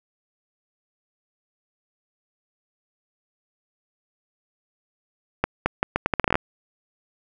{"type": "accelerating click train", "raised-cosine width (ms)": 0.5, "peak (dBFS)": -4, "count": 13, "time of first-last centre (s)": [5.44, 6.355], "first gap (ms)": 220, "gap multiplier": 0.77, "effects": []}